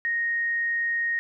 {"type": "tone", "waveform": "sine", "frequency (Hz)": 1864.7, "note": "A#6", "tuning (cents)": 0, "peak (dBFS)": -23, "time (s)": [0.05, 1.19], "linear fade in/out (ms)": 0, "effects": []}